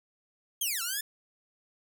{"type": "linear two-way sweep", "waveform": "5% pulse", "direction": "down then up", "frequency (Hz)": [3300, 1318.5, 1760], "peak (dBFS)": -20, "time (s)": [0.61, 1.01], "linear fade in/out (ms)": 5, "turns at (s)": 0.82, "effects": []}